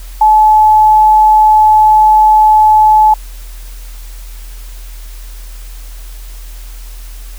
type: tone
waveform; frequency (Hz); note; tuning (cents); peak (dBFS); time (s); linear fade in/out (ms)
sine; 860; A5; -40; -3; 0.21-3.14; 5
effects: added 41 Hz sine -25 dBFS peak until 7.38 s + white hiss -38 dBFS RMS until 7.38 s